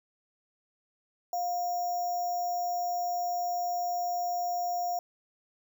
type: tone with sample-and-hold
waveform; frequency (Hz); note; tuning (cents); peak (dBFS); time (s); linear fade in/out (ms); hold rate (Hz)
sine; 708; F5; +23; -28; 1.33-4.99; 2; 6300
effects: none